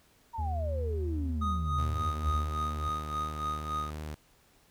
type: exponential sweep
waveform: sine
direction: down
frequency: 949 to 60 Hz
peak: -35 dBFS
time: 0.33-2.37 s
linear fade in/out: 20 ms
type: tone with pitch glide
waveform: triangle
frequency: 77.9 to 76.74 Hz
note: D#2 to D#2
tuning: +3 to -23 cents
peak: -28 dBFS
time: 0.38-2.89 s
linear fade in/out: 10 ms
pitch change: -26 cents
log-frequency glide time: 2.31-2.65 s
type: tone with tremolo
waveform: triangle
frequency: 1244.5 Hz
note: D#6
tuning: in tune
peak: -28 dBFS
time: 1.41-3.91 s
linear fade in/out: 10 ms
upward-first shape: sine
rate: 3.5 Hz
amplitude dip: 75%
type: tone with vibrato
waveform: sawtooth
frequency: 76 Hz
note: D#2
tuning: 40 cents flat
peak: -33 dBFS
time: 1.78-4.15 s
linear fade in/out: 10 ms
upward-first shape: triangle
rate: 2.8 Hz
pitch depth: 19 cents each way
effects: pink hiss -64 dBFS RMS until 4.7 s